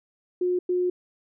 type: tone bursts at uneven times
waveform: sine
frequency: 360 Hz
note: F#4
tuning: 47 cents flat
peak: -21 dBFS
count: 2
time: 0.41-0.59 / 0.69-0.9 s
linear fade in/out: 5 ms
effects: none